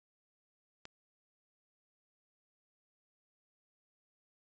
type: click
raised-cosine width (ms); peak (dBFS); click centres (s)
0.2; -29; 0.854
effects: resampled to 16000 Hz